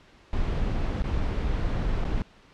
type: noise with dropouts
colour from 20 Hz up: brown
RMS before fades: -26 dBFS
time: 0.33-2.22 s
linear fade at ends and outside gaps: 1 ms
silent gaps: 1.022-1.04 / 2.043-2.05 s
effects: pink hiss -55 dBFS RMS until 2.53 s + low-pass 4000 Hz 12 dB/octave